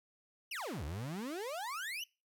35% pulse exponential two-way sweep, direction down then up, 3077 to 67.8 to 3077 Hz, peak -37 dBFS, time 0.51-2.04 s, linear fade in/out 5 ms, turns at 0.84 s, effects noise-tail reverb RT60 0.3 s tail -24 dB re dry

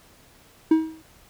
triangle tone with exponential decay, 318.8 Hz, D#4, 42 cents sharp, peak -9 dBFS, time 0.71-1.02 s, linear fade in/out 5 ms, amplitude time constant 67 ms, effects pink hiss -54 dBFS RMS until 1.29 s

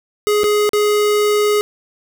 square tone with dropouts, 417.8 Hz, G#4, 10 cents sharp, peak -13 dBFS, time 0.27-1.61 s, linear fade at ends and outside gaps 0 ms, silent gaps 0.434-0.441 / 0.692-0.733 s, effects none

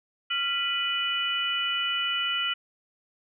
harmonic tone with a mistuned harmonic, 493.9 Hz, B4, in tune, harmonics 3 / 4 / 5 / 6, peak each -31 / -36 / -33 / -27 dBFS, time 0.3-2.54 s, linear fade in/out 10 ms, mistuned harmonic 3, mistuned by -120 cents, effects none

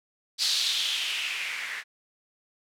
violet noise with low-pass filter sweep, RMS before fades -29 dBFS, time 0.38-1.84 s, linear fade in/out 50 ms, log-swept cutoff 4500 to 1800 Hz, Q 3.5, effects none

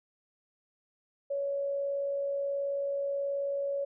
sine tone with amplitude modulation, 560 Hz, C#5, 18 cents sharp, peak -28 dBFS, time 1.3-3.85 s, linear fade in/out 10 ms, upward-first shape sine, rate 58.6 Hz, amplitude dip 25%, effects none

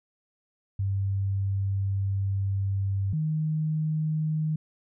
sine tone pair in turn, 98 / 155.57 Hz, G2 / D#3, 0 / 0 cents, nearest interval minor sixth, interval 800 cents, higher second, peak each -24 dBFS, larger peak neither, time 0.79-3.13 / 3.13-4.56 s, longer first, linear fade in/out 5 ms, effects none

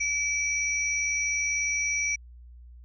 sine tone pair together, 2306 / 5811 Hz, D7 / F#8, -32 / -32 cents, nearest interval octave + major third, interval 1600 cents, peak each -26 / -30 dBFS, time 0-2.16 s, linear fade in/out 10 ms, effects added 60 Hz sine -45 dBFS peak until 2.84 s

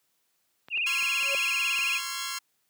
clicks, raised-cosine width 0.3 ms, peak -29 dBFS, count 5, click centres 0.685 / 0.775 / 1.026 / 1.227 / 1.789 s
sine tone with vibrato, 2615 Hz, E7, 15 cents flat, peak -25 dBFS, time 0.7-2.01 s, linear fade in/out 50 ms, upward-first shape sine, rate 18 Hz, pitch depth 130 cents each way
10% pulse chord, Db major seventh, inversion third, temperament equal with one note detuned, 1046.5 / 1108.7 / 1365.8 / 1661.2 Hz, C6 / Db6 / F6 / Ab6, 0 / 0 / -39 / 0 cents, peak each -28 / -31 / -28 / -29 dBFS, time 0.86-2.39 s, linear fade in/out 10 ms
sine tone with exponential growth, 554.4 Hz, C#5, in tune, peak -28 dBFS, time 1.15-1.35 s, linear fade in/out 1 ms, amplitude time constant 43 ms
effects white hiss -73 dBFS RMS until 2.69 s + high-pass 100 Hz 12 dB/octave

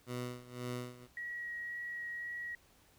15% pulse tone with tremolo, 123.47 Hz, B2, in tune, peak -31 dBFS, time 0.06-1.08 s, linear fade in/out 50 ms, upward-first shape sine, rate 1.9 Hz, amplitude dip 85%
sine tone with vibrato, 1908 Hz, A#6, 40 cents sharp, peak -39 dBFS, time 1.17-2.55 s, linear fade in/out 2 ms, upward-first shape sine, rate 1.9 Hz, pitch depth 9 cents each way
effects pink hiss -66 dBFS RMS until 2.98 s

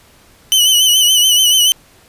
sawtooth tone with vibrato, 3000 Hz, F#7, 23 cents sharp, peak -5 dBFS, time 0.52-1.72 s, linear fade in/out 0 ms, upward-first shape sine, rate 7 Hz, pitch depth 57 cents each way, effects pink hiss -47 dBFS RMS until 2.08 s + resampled to 32000 Hz

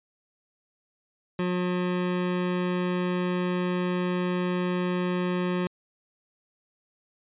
25% pulse tone, 180 Hz, F#3, 47 cents flat, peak -21 dBFS, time 1.39-5.67 s, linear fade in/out 2 ms, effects resampled to 8000 Hz

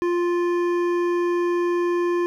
triangle tone with hard clipping, 349.2 Hz, F4, in tune, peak -21 dBFS, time 0.02-2.26 s, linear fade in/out 0 ms, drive 15 dB, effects none

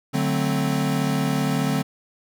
square chord, D dominant seventh, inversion none, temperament equal, 146.83 / 185 / 220 / 261.6 Hz, D3 / F#3 / A3 / C4, 0 / 0 / 0 / 0 cents, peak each -25 / -28 / -29 / -26 dBFS, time 0.13-1.83 s, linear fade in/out 20 ms, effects none

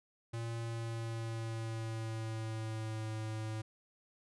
square tone with pitch glide, 115.6 to 109.43 Hz, A#2 to A2, -14 to -9 cents, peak -38 dBFS, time 0.33-3.62 s, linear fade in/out 10 ms, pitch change -95 cents, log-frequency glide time 0.59-3.1 s, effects resampled to 24000 Hz

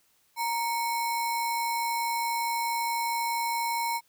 sine tone with sample-and-hold, 932.3 Hz, A#5, in tune, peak -26 dBFS, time 0.36-4.01 s, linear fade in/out 50 ms, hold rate 3150 Hz, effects white hiss -67 dBFS RMS until 4.08 s

